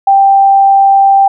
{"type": "tone", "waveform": "sine", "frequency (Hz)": 786, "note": "G5", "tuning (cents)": 4, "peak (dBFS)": -3, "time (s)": [0.07, 1.28], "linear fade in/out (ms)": 5, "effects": []}